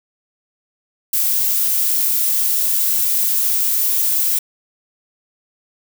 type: noise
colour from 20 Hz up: violet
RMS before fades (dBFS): -17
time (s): 1.13-4.39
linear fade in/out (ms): 5
effects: none